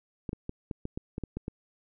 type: clicks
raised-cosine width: 3 ms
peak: -21 dBFS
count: 10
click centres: 0.292 / 0.331 / 0.494 / 0.712 / 0.854 / 0.975 / 1.181 / 1.237 / 1.37 / 1.481 s
effects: none